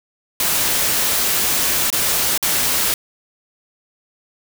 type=noise with dropouts; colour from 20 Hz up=white; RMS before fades=-18 dBFS; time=0.4-2.94 s; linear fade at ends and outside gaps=1 ms; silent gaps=1.902-1.927 / 2.377-2.427 s; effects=none